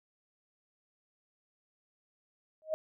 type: tone with exponential growth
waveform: sine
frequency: 628 Hz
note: D#5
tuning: 16 cents sharp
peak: -25 dBFS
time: 2.62-2.74 s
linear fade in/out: 0 ms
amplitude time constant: 26 ms
effects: none